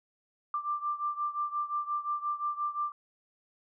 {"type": "beating tone pair", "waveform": "sine", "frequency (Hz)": [1181, 1186.7], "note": ["D6", "D6"], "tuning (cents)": [9, 18], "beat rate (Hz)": 5.7, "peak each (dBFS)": [-32, -35], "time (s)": [0.54, 2.92], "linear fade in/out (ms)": 2, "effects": []}